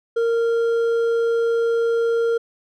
triangle tone with hard clipping, 462.8 Hz, A#4, 13 cents flat, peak -18 dBFS, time 0.16-2.38 s, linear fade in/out 10 ms, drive 8 dB, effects none

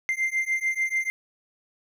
triangle beating tone pair, 2087 / 2093.8 Hz, C7 / C7, -5 / +1 cents, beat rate 6.8 Hz, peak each -25 dBFS, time 0.09-1.1 s, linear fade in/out 0 ms, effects none

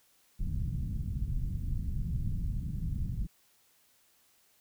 pink low-pass noise, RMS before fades -33 dBFS, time 0.39-3.27 s, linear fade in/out 10 ms, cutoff 170 Hz, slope 24 dB/octave, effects white hiss -67 dBFS RMS until 4.6 s

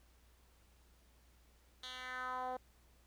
10% pulse tone with band-pass filter sweep, 254.4 Hz, C4, 48 cents flat, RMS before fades -43 dBFS, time 1.83-2.57 s, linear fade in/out 5 ms, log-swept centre 3800 to 610 Hz, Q 2.6, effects added 60 Hz sine -66 dBFS peak until 3.06 s + pink hiss -71 dBFS RMS until 3.06 s

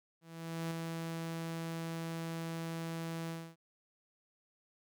sawtooth tone with ADSR envelope, 164.81 Hz, E3, in tune, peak -31 dBFS, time 0.21-3.56 s, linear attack 500 ms, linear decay 3 ms, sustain -3 dB, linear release 270 ms, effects none

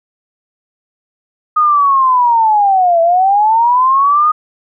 sine linear two-way sweep, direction down then up, 1244.5 to 659.3 to 1244.5 Hz, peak -7 dBFS, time 1.56-4.32 s, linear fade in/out 10 ms, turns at 3.01 s, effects none

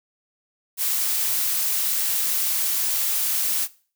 blue noise, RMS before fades -23 dBFS, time 0.77-3.68 s, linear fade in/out 50 ms, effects noise-tail reverb RT60 0.4 s tail -19 dB re dry

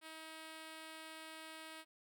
5% pulse tone, 318.1 Hz, D#4, 38 cents sharp, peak -38 dBFS, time 0.01-1.85 s, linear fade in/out 50 ms, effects none

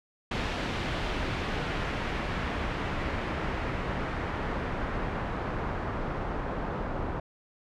pink noise with low-pass filter sweep, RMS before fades -32 dBFS, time 0.31-7.2 s, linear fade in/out 5 ms, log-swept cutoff 3200 to 1100 Hz, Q 0.96, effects none

